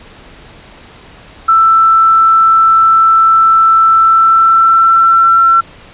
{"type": "tone with pitch glide", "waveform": "sine", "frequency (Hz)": [1328, 1348.9], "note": ["E6", "E6"], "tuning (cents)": [12, 39], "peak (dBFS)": -4, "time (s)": [1.48, 5.61], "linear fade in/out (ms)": 10, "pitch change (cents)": 27, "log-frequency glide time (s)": [3.92, 5.4], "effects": ["pink hiss -37 dBFS RMS until 5.93 s", "resampled to 8000 Hz"]}